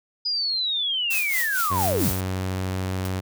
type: linear sweep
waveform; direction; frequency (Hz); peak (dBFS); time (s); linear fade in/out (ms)
sine; down; 4978 to 42.65; -22; 0.25-2.12; 10
type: noise with tremolo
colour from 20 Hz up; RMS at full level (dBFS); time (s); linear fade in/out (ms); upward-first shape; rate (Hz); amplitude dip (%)
blue; -26; 1.1-2.21; 10; sine; 4.4; 65
type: tone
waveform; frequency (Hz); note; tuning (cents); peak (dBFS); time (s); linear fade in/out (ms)
sawtooth; 93.6; F#2; +20; -21; 1.7-3.21; 20
type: noise with exponential decay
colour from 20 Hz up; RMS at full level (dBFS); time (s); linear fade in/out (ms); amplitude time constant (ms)
white; -33; 3.05-3.13; 2; 17
effects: none